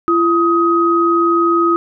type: tone pair together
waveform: sine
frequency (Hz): 339.2 / 1259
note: E4 / D#6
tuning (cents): +50 / +20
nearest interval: octave + major seventh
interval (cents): 2270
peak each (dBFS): -13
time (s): 0.08-1.76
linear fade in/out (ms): 0
effects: none